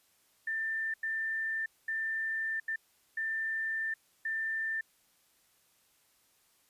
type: tone bursts at uneven times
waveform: sine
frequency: 1786 Hz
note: A6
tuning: 25 cents sharp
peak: -31 dBFS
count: 6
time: 0.47-0.94 / 1.03-1.66 / 1.88-2.6 / 2.68-2.76 / 3.17-3.94 / 4.25-4.81 s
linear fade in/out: 5 ms
effects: white hiss -69 dBFS RMS until 6.69 s + resampled to 32000 Hz